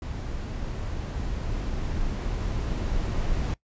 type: noise with level ramp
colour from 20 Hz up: brown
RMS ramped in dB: -32 to -26 dBFS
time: 0.02-3.54 s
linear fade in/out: 2 ms
effects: noise-tail reverb RT60 0.1 s tail -21 dB re dry + resampled to 16000 Hz